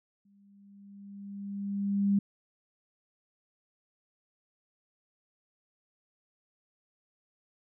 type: tone with exponential growth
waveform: sine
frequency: 200 Hz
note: G3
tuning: 35 cents sharp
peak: -21 dBFS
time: 0.25-2.19 s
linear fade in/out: 5 ms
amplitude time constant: 420 ms
effects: none